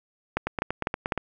two click trains, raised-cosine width 0.5 ms, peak -9 / -12 dBFS, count 4 / 7, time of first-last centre 0.37-1.122 / 0.47-1.177 s, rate 3.99 / 8.49 Hz, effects none

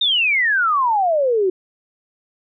sine exponential sweep, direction down, 3737 to 359.8 Hz, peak -14 dBFS, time 0.01-1.5 s, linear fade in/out 5 ms, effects none

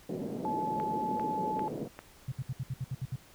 pink band-pass noise, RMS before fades -37 dBFS, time 0.09-1.88 s, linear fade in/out 5 ms, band 170 to 520 Hz, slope 24 dB/octave
sine tone, 863 Hz, A5, 34 cents flat, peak -31 dBFS, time 0.45-1.68 s, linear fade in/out 0 ms
click train, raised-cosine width 0.5 ms, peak -27 dBFS, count 4, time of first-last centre 0.8-1.99 s, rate 2.52 Hz
sine tone bursts, 129.6 Hz, C3, 16 cents flat, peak -31 dBFS, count 9, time 2.28-3.159 s, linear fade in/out 5 ms, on 39 ms, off 66 ms
effects pink hiss -57 dBFS RMS until 3.34 s

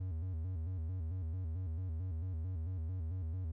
triangle tone with vibrato, 86.2 Hz, F2, 22 cents flat, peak -34 dBFS, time 0-3.52 s, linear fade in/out 10 ms, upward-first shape square, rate 4.5 Hz, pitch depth 130 cents each way, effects none

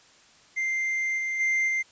triangle tone with level steps, 2092 Hz, C7, 1 cent flat, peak -23 / -25 / -20 / -22 dBFS, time 0.56-1.83 s, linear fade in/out 20 ms, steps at 1.17 / 1.39 / 1.67 s, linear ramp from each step 20 ms, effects white hiss -56 dBFS RMS until 1.91 s + resampled to 16000 Hz

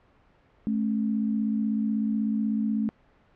sine tone pair together, 216.1 / 272.3 Hz, A3 / C#4, -31 / -31 cents, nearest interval major third, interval 400 cents, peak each -24 / -31 dBFS, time 0.67-2.89 s, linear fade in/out 0 ms, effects pink hiss -61 dBFS RMS until 3.35 s + low-pass 2000 Hz 12 dB/octave

